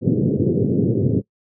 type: band-pass noise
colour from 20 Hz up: pink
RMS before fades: -18 dBFS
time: 0.01-1.22 s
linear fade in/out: 50 ms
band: 100 to 460 Hz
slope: 48 dB/octave
effects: noise-tail reverb RT60 0.1 s tail -21 dB re dry